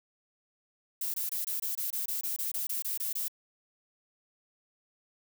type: noise bursts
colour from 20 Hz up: violet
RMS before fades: -33 dBFS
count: 15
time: 1.01-3.282 s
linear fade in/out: 5 ms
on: 130 ms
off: 23 ms
effects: none